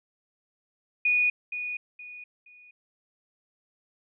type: tone with echo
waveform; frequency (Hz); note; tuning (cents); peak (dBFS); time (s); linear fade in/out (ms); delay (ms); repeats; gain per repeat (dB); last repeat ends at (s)
sine; 2464; D#7; -17; -20; 1.05-1.3; 5; 470; 3; -10; 2.71
effects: none